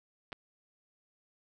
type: clicks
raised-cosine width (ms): 0.3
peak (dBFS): -30 / -23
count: 2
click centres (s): 0.321 / 0.328
effects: none